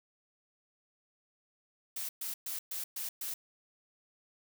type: noise bursts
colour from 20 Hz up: blue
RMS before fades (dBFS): -38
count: 6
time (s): 1.96-3.34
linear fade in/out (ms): 5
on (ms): 130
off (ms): 120
effects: none